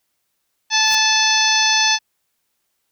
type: harmonic tone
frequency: 872 Hz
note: A5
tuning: 16 cents flat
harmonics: 1 / 2 / 3 / 4 / 5 / 6 / 7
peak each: -21 / -21 / -21 / -21 / -21 / -21 / -21 dBFS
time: 0.7-1.99 s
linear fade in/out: 50 ms
type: noise with exponential growth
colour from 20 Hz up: white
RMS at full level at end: -26 dBFS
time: 0.79-0.95 s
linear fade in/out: 0 ms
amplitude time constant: 34 ms
effects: white hiss -71 dBFS RMS until 2.91 s